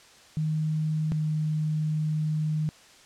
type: tone pair in turn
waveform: sine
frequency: 155.56 / 154.4 Hz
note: D#3 / D#3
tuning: 0 / -13 cents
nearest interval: unison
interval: 13 cents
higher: first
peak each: -24 dBFS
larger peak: neither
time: 0.37-1.12 / 1.12-2.69 s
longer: second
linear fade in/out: 0 ms
effects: white hiss -53 dBFS RMS until 3.05 s + low-pass 7000 Hz 12 dB/octave